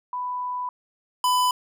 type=tone pair in turn; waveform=sine / square; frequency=993 / 998.8 Hz; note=B5 / B5; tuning=+9 / +19 cents; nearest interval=unison; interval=10 cents; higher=second; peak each=-26 / -19 dBFS; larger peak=second; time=0.13-0.69 / 1.24-1.51 s; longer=first; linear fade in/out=2 ms; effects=none